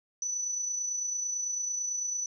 sine tone with amplitude modulation, 5970 Hz, F#8, 15 cents sharp, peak -28 dBFS, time 0.22-2.26 s, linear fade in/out 2 ms, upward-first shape sine, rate 29 Hz, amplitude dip 40%, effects none

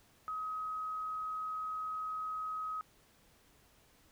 sine tone, 1267 Hz, D#6, 31 cents sharp, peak -36 dBFS, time 0.28-2.81 s, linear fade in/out 0 ms, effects pink hiss -66 dBFS RMS until 4.11 s

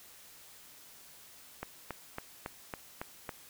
click train, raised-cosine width 0.5 ms, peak -22 dBFS, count 7, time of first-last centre 1.63-3.292 s, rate 3.61 Hz, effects white hiss -55 dBFS RMS until 3.49 s

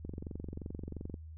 click train, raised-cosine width 3 ms, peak -28 dBFS, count 26, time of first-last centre 0.05-1.142 s, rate 22.9 Hz, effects added 79 Hz sine -45 dBFS peak until 1.37 s

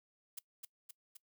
blue noise with echo, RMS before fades -44 dBFS, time 0.37-0.39 s, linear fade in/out 5 ms, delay 260 ms, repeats 3, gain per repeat -3 dB, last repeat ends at 1.17 s, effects noise-tail reverb RT60 0.1 s tail -21 dB re dry

